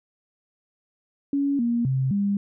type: tone with pitch steps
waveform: sine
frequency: 280.8 / 236 / 132.1 / 201 Hz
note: C#4 / A#3 / C3 / G3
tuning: +22 / +22 / +17 / +44 cents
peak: -20 dBFS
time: 1.33-2.37 s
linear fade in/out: 2 ms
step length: 260 ms
effects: none